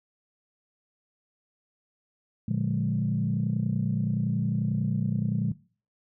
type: chord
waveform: sine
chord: Bb dominant seventh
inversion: none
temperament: equal with one note detuned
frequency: 116.54 / 146.83 / 178.18 / 207.7 Hz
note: Bb2 / D3 / F3 / Ab3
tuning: 0 / 0 / +35 / 0 cents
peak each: -29 dBFS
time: 2.48-5.52 s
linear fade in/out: 5 ms
effects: noise-tail reverb RT60 0.4 s tail -20 dB re dry + tanh soft clip ceiling -16 dBFS